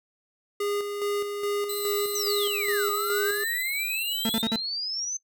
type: tone with tremolo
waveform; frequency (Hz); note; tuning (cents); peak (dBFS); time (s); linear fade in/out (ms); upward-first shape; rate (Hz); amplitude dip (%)
square; 408.7; G#4; -28; -26; 0.6-3.44; 5; square; 2.4; 45
type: tone with vibrato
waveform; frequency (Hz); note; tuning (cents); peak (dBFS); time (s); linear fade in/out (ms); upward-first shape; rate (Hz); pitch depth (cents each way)
5% pulse; 3998; B7; +20; -24; 1.69-4.42; 5; sine; 3.1; 21
type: exponential two-way sweep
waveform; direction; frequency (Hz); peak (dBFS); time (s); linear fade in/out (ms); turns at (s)
sine; down then up; 6272 to 1213 to 6272; -28; 2.15-5.17; 5; 2.91
type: tone bursts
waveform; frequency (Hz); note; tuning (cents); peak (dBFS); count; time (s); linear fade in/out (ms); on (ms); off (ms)
40% pulse; 224.1; A3; +32; -23; 4; 4.25-4.56; 2; 43; 46
effects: noise-tail reverb RT60 0.1 s tail -18 dB re dry